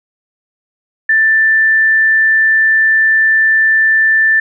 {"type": "tone", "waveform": "sine", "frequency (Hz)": 1770, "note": "A6", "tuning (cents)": 10, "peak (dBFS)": -7, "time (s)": [1.09, 4.4], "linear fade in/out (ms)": 5, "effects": []}